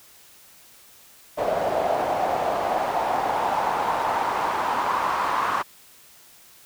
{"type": "noise with band-pass filter sweep", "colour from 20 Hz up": "pink", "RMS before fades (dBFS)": -24, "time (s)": [1.37, 5.63], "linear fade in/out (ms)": 20, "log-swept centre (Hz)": [630, 1100], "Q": 3.7, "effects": ["white hiss -51 dBFS RMS until 6.65 s"]}